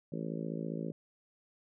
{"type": "harmonic tone", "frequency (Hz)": 55, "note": "A1", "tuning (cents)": 0, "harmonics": [3, 4, 5, 6, 7, 8, 9, 10], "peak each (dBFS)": [-39, -41, -43, -45, -46, -47, -48, -49], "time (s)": [0.12, 0.92], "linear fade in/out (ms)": 5, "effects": []}